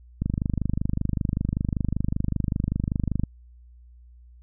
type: click train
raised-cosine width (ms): 5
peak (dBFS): -12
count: 77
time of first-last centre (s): 0.22-3.236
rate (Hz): 25.2
effects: added 60 Hz sine -47 dBFS peak until 4.42 s